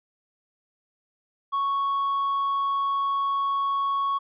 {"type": "tone with tanh clipping", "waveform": "triangle", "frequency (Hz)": 1108.7, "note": "C#6", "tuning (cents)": 0, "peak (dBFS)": -23, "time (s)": [1.52, 4.19], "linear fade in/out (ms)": 20, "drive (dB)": 7, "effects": ["resampled to 8000 Hz"]}